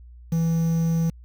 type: tone with quantisation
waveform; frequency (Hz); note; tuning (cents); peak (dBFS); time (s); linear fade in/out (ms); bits
triangle; 164.81; E3; 0; -17; 0.32-1.1; 5; 7
effects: added 60 Hz sine -42 dBFS peak until 1.24 s